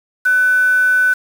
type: tone with quantisation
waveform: sine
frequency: 1500 Hz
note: F#6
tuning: 23 cents sharp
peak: -10 dBFS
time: 0.25-1.14 s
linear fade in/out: 10 ms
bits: 5
effects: none